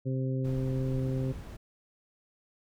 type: harmonic tone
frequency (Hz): 131.2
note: C3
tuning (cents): +5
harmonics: 1 / 2 / 3 / 4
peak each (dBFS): -29 / -35 / -39 / -41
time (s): 0.05-1.33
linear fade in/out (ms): 20
type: noise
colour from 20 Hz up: brown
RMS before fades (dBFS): -41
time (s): 0.44-1.57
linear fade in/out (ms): 10
effects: none